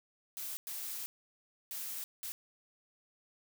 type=noise bursts at uneven times; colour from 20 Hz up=blue; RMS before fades=-41 dBFS; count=4; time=0.37-0.57 / 0.67-1.06 / 1.71-2.04 / 2.23-2.32 s; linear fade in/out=0 ms; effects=none